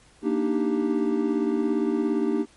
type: chord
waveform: triangle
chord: Eb major seventh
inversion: second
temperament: equal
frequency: 233.1 / 293.7 / 311.1 / 392 Hz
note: Bb3 / D4 / Eb4 / G4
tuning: 0 / 0 / 0 / 0 cents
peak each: -25 dBFS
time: 0.22-2.46 s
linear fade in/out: 50 ms
effects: pink hiss -56 dBFS RMS until 2.56 s + MP3 48 kbps